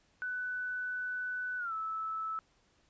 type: tone with pitch glide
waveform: sine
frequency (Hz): 1494 to 1308.1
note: F#6 to E6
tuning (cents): +16 to -14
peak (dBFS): -34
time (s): 0.22-2.39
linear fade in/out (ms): 0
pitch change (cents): -230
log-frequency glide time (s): 1.58-1.73
effects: pink hiss -70 dBFS RMS until 2.89 s + resampled to 16000 Hz